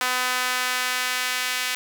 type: tone with high-pass filter sweep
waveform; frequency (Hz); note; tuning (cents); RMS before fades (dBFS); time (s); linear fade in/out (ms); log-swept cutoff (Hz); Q
sawtooth; 252; B3; +35; -25; 0.01-1.75; 0; 1200 to 2100; 1.1
effects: 8-bit